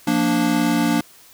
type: chord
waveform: square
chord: Bb major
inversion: second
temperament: equal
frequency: 174.61 / 233.1 / 293.7 Hz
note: F3 / Bb3 / D4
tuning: 0 / 0 / 0 cents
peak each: -25 / -21 / -20 dBFS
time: 0.07-1.01 s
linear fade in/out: 5 ms
effects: white hiss -48 dBFS RMS until 1.33 s